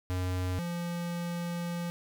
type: tone pair in turn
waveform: square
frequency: 91.4 / 172.54 Hz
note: F#2 / F3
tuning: -21 / -21 cents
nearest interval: major seventh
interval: 1100 cents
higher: second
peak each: -30 / -33 dBFS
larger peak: first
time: 0.1-0.59 / 0.59-1.9 s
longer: second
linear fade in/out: 0 ms
effects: none